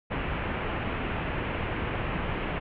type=low-pass noise; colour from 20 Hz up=pink; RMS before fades=-31 dBFS; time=0.1-2.6 s; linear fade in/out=20 ms; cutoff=2900 Hz; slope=48 dB/octave; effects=none